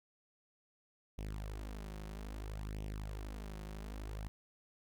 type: tone with flanger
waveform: sawtooth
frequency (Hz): 52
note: G#1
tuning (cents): +3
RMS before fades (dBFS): -44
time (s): 1.18-4.28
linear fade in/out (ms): 0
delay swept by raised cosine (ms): 0.33 to 5.53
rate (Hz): 0.61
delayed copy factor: +0.7
effects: none